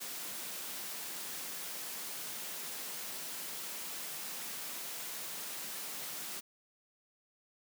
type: high-pass noise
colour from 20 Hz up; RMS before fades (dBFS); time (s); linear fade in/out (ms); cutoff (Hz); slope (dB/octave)
white; -42; 0-6.41; 20; 140; 96
effects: none